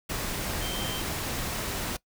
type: tone in noise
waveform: sine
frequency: 3136 Hz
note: G7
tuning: in tune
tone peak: -36 dBFS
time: 0.61-1.01 s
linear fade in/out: 10 ms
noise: pink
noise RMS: -32 dBFS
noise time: 0.09-1.97 s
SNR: -7 dB
effects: noise-tail reverb RT60 0.1 s tail -21 dB re dry